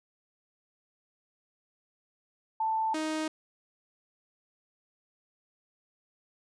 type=tone pair in turn; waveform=sine / sawtooth; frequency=884 / 312.5 Hz; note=A5 / D#4; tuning=+8 / +8 cents; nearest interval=octave + tritone; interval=1800 cents; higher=first; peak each=-26 dBFS; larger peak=neither; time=2.6-2.94 / 2.94-3.28 s; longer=neither; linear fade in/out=5 ms; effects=resampled to 22050 Hz